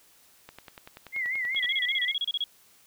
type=click train; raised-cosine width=0.3 ms; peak=-27 dBFS; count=13; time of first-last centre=0.49-1.644 s; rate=10.4 Hz
type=tone with vibrato; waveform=sine; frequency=2044 Hz; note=C7; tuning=41 cents flat; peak=-27 dBFS; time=1.12-2.15 s; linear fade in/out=50 ms; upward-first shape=sine; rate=5.2 Hz; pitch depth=99 cents each way
type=tone bursts; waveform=sine; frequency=3322 Hz; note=G#7; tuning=in tune; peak=-25 dBFS; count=14; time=1.56-2.44 s; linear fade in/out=2 ms; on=35 ms; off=30 ms
effects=white hiss -59 dBFS RMS until 2.86 s